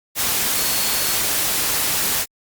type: tone in noise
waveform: sine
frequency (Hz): 4358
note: C#8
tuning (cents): -30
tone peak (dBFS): -29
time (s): 0.54-1.2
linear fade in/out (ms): 50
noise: white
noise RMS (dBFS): -20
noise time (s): 0.15-2.26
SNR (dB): -12
effects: Opus 48 kbps